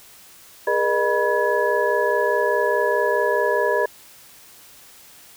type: tone cluster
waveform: sine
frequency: 412.8 / 477.6 / 607 / 976 / 1689 Hz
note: G#4 / A#4 / D#5 / B5 / G#6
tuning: -10 / +42 / -43 / -21 / +29 cents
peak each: -23 / -23 / -23 / -24 / -25 dBFS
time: 0.67-3.86 s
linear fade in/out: 5 ms
effects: white hiss -47 dBFS RMS until 5.36 s